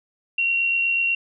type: tone with amplitude modulation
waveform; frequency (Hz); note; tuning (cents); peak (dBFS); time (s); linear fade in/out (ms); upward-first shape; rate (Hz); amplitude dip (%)
sine; 2744; F7; -31; -17; 0.38-1.15; 5; sine; 68.1; 30
effects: none